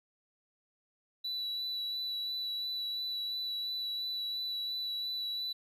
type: tone with vibrato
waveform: triangle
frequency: 3951 Hz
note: B7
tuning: in tune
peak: -32 dBFS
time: 1.24-5.53 s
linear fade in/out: 10 ms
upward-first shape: sine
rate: 2.9 Hz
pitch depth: 14 cents each way
effects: tanh soft clip ceiling -28 dBFS + 12-bit